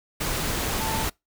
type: tone in noise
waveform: sine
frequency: 887 Hz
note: A5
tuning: 14 cents sharp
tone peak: -29 dBFS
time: 0.8-1.04 s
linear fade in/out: 10 ms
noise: pink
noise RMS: -27 dBFS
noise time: 0.2-1.1 s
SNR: -5 dB
effects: noise-tail reverb RT60 0.2 s tail -26 dB re dry